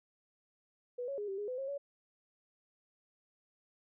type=tone with pitch steps; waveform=sine; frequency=490.9 / 554 / 413.6 / 389 / 413.2 / 505 / 540 / 564 Hz; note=B4 / C#5 / G#4 / G4 / G#4 / B4 / C#5 / C#5; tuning=-10 / -1 / -7 / -13 / -9 / +39 / -45 / +30 cents; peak=-36 dBFS; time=0.98-1.78 s; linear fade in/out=10 ms; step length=100 ms; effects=none

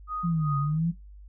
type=tone with tremolo; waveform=sine; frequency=1244.5 Hz; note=D#6; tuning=in tune; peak=-29 dBFS; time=0.07-0.79 s; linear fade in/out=50 ms; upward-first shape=sine; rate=2.6 Hz; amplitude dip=95%
type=linear two-way sweep; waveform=sine; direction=down then up; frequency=174.9 to 138.7 to 173.7 Hz; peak=-23 dBFS; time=0.23-0.92 s; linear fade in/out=20 ms; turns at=0.58 s
effects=noise-tail reverb RT60 0.2 s tail -17 dB re dry + added 50 Hz sine -44 dBFS peak until 1.28 s

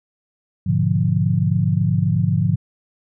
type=chord; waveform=sine; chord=G# diminished seventh; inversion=none; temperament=equal; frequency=103.83 / 123.47 / 146.83 / 174.61 Hz; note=G#2 / B2 / D3 / F3; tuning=0 / 0 / 0 / 0 cents; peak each=-20 / -23 / -20 / -20 dBFS; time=0.66-2.56 s; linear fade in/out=10 ms; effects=none

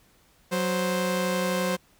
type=tone pair together; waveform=sawtooth; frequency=185 / 523.3 Hz; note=F#3 / C5; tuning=0 / 0 cents; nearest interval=octave + tritone; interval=1800 cents; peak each=-23 dBFS; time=0.51-1.77 s; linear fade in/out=20 ms; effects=pink hiss -61 dBFS RMS until 1.99 s

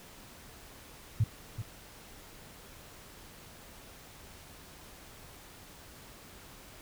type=tone with echo; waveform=sine; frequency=109.2 Hz; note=A2; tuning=13 cents flat; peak=-22 dBFS; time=1.2-1.24 s; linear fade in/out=5 ms; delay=380 ms; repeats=1; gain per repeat=-11 dB; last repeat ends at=1.62 s; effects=pink hiss -52 dBFS RMS until 6.81 s

